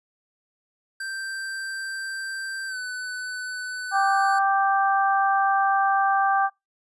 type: tone with pitch glide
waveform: square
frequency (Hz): 1568 to 1500.7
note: G6 to F#6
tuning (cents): 0 to +24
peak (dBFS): -30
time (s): 1-4.39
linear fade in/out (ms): 5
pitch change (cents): -76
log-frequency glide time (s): 2.67-2.78
type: harmonic tone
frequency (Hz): 392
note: G4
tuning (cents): 0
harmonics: 2 / 3 / 4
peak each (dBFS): -20 / -24 / -26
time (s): 3.91-6.5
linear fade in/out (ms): 50
effects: noise-tail reverb RT60 0.2 s tail -23 dB re dry + resampled to 24000 Hz